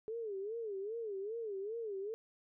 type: tone with vibrato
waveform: sine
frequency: 423.6 Hz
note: G#4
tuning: 34 cents sharp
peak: -38 dBFS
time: 0.08-2.14 s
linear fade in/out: 0 ms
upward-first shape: sine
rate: 2.5 Hz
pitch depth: 170 cents each way
effects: none

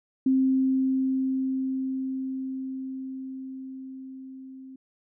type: tone with level ramp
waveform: sine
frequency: 263.5 Hz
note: C4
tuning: 12 cents sharp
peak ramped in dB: -18 to -41 dBFS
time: 0.26-4.76 s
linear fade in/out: 5 ms
effects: none

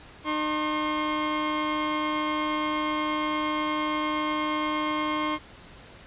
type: tone pair together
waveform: sawtooth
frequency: 304.5 / 1070 Hz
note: D#4 / C6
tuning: -37 / +38 cents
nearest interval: octave + minor seventh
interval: 2175 cents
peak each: -24 dBFS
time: 0.24-5.39 s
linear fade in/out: 50 ms
effects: pink hiss -48 dBFS RMS until 6.06 s + resampled to 8000 Hz

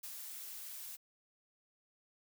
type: noise with ADSR envelope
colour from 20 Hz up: blue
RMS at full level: -45 dBFS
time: 0.03-0.97 s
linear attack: 9 ms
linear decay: 74 ms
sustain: -2 dB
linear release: 21 ms
effects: none

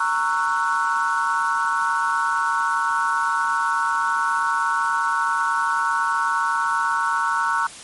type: chord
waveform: sine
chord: F# dominant seventh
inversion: first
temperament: just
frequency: 925 / 1110 / 1332 / 1480 Hz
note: A#5 / C#6 / E6 / F#6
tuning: -14 / +2 / +18 / 0 cents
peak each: -24 dBFS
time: 0-7.67 s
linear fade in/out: 5 ms
effects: white hiss -39 dBFS RMS until 7.83 s + MP3 48 kbps

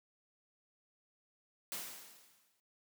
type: noise with exponential decay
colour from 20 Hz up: white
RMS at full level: -40 dBFS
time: 1.72-2.6 s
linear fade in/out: 0 ms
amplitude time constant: 190 ms
effects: noise-tail reverb RT60 0.1 s tail -20 dB re dry + high-pass 150 Hz 12 dB/octave

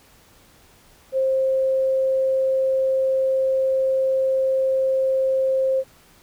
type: tone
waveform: sine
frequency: 529 Hz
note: C5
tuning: 19 cents sharp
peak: -17 dBFS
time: 1.12-5.84 s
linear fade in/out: 50 ms
effects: pink hiss -53 dBFS RMS until 6.22 s

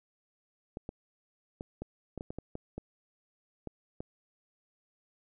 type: clicks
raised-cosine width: 2 ms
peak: -25 dBFS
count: 12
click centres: 0.771 / 0.891 / 1.609 / 1.82 / 2.177 / 2.209 / 2.305 / 2.386 / 2.554 / 2.78 / 3.673 / 4.005 s
effects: none

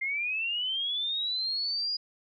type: linear sweep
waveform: sine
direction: up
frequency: 2090 to 4904 Hz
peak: -28 dBFS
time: 0.01-1.97 s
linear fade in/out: 10 ms
effects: none

